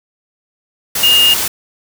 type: tone in noise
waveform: sine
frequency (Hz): 2838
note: F7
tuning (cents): +27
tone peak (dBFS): -7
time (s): 1.03-1.34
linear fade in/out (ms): 5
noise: white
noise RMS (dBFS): -17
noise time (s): 0.95-1.48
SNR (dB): +7
effects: none